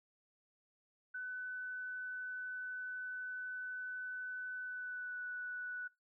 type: tone with pitch glide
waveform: sine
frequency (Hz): 1502 to 1481.3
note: F#6 to F#6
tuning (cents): +26 to +2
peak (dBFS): -40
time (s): 1.14-5.88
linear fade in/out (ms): 10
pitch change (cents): -24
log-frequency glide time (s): 4.59-5.21
effects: noise-tail reverb RT60 0.2 s tail -21 dB re dry